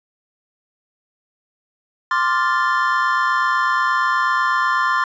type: chord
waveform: triangle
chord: D minor seventh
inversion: third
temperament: equal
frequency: 1046.5 / 1174.7 / 1396.9 / 1760 Hz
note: C6 / D6 / F6 / A6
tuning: 0 / 0 / 0 / 0 cents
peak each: -17 / -21 / -21 / -20 dBFS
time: 2.11-5.04 s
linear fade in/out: 2 ms
effects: resampled to 16000 Hz